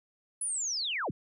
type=linear sweep; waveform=sine; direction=down; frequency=10180 to 51 Hz; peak=-30 dBFS; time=0.41-1.11 s; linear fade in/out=5 ms; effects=none